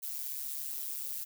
violet noise with amplitude modulation, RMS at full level -35 dBFS, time 0.02-1.25 s, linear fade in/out 20 ms, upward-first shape sine, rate 141 Hz, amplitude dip 75%, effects none

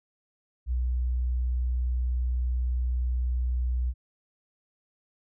sine tone, 61.74 Hz, B1, in tune, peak -24 dBFS, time 0.66-3.94 s, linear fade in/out 50 ms, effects none

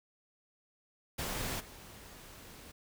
pink noise with level steps, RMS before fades -37 / -52 dBFS, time 1.18-2.72 s, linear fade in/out 10 ms, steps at 1.59 s, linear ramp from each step 20 ms, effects none

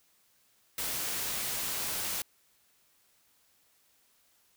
white noise, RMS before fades -34 dBFS, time 0.78-2.22 s, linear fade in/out 2 ms, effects white hiss -68 dBFS RMS until 4.56 s

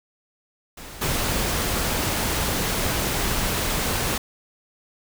pink noise with level steps, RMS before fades -39 / -24 dBFS, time 0.77-4.18 s, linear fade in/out 5 ms, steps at 1.01 s, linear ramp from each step 10 ms, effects none

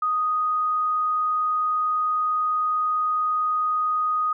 sine tone, 1244.5 Hz, D#6, in tune, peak -20 dBFS, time 0.02-4.33 s, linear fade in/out 5 ms, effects none

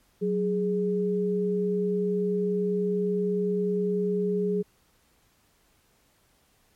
sine tone pair together, 185 / 415.3 Hz, F#3 / G#4, 0 / 0 cents, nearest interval octave + major second, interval 1400 cents, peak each -27 / -25 dBFS, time 0.21-4.63 s, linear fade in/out 20 ms, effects pink hiss -65 dBFS RMS until 6.75 s + MP3 64 kbps

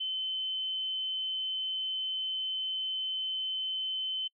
sine tone, 3061 Hz, G7, 42 cents flat, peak -31 dBFS, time 0-4.28 s, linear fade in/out 10 ms, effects noise-tail reverb RT60 0.1 s tail -24 dB re dry

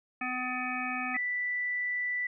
harmonic tone, 252.1 Hz, B3, 36 cents sharp, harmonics 1 / 3 / 5 / 7 / 9 / 10, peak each -38 / -38 / -38 / -38 / -38 / -38 dBFS, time 0.21-1.17 s, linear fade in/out 5 ms
sine tone, 1975.5 Hz, B6, in tune, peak -29 dBFS, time 1.14-2.27 s, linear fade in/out 5 ms
effects none

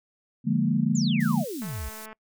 sine chord, Bb dominant seventh, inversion first, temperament equal, 146.83 / 174.61 / 207.7 / 233.1 Hz, D3 / F3 / Ab3 / Bb3, 0 / 0 / 0 / 0 cents, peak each -27 / -27 / -26 / -25 dBFS, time 0.44-1.45 s, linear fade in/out 50 ms
sine exponential sweep, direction down, 7459 to 55.3 Hz, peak -31 dBFS, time 0.95-1.89 s, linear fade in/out 5 ms
white high-pass noise, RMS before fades -43 dBFS, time 1.2-2.06 s, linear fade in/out 5 ms, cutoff 3600 Hz, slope 12 dB/octave
click train, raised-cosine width 0.5 ms, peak -29 dBFS, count 112, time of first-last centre 1.62-2.129 s, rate 218 Hz
effects noise-tail reverb RT60 0.1 s tail -26 dB re dry

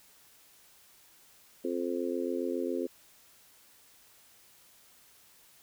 harmonic tone, 87.31 Hz, F2, in tune, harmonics 3 / 4 / 5 / 6, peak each -35 / -34 / -36 / -38 dBFS, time 1.64-2.87 s, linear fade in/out 10 ms, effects white hiss -60 dBFS RMS until 5.62 s

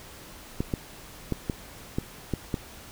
clicks, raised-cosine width 3 ms, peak -13 dBFS, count 7, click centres 0.605 / 0.738 / 1.323 / 1.498 / 1.985 / 2.337 / 2.542 s, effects pink hiss -46 dBFS RMS until 2.91 s

